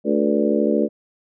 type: harmonic tone with a mistuned harmonic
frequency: 72.9 Hz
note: D2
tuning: 12 cents flat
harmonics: 3 / 4 / 5 / 6 / 7 / 8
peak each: -21 / -22 / -23 / -24 / -24 / -25 dBFS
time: 0.04-0.89 s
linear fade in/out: 50 ms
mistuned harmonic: 7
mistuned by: -61 cents
effects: none